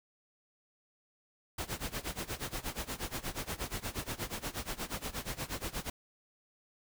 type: noise with tremolo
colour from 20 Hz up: pink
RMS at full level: -36 dBFS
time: 1.58-5.9 s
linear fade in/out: 5 ms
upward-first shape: sine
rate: 8.4 Hz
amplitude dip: 90%
effects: none